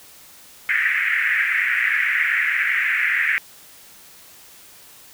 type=band-pass noise; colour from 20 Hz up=pink; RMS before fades=-20 dBFS; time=0.69-3.38 s; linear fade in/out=0 ms; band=1700 to 2200 Hz; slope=48 dB/octave; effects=white hiss -46 dBFS RMS until 5.13 s